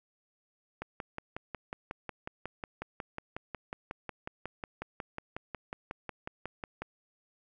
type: click train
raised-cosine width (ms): 0.5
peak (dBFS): -22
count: 34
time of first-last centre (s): 0.82-6.82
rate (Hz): 5.5
effects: none